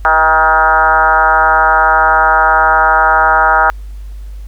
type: tone with frequency modulation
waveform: sine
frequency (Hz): 1108.7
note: C#6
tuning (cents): 0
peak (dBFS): -6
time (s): 0.05-3.7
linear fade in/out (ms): 0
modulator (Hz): 157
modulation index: 2.7
effects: added 50 Hz sine -24 dBFS peak until 4.47 s + pink hiss -49 dBFS RMS until 4.47 s